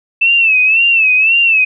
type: tone with vibrato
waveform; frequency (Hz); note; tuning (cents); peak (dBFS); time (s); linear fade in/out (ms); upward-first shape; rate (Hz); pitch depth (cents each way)
sine; 2637; E7; 0; -7; 0.21-1.65; 10; sine; 1.9; 95
effects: none